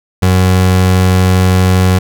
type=tone; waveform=30% pulse; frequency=92.5 Hz; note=F#2; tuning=in tune; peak=-4 dBFS; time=0.22-1.99 s; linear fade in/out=10 ms; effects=none